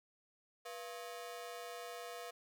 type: ring-modulated tone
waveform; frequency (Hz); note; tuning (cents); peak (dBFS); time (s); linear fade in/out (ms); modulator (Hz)
sawtooth; 587.3; D5; 0; -38; 0.65-2.31; 10; 101
effects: none